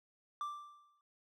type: tone with exponential decay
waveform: triangle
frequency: 1176 Hz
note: D6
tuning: 2 cents sharp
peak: -33 dBFS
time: 0.41-1.01 s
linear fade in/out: 1 ms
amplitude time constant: 130 ms
effects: none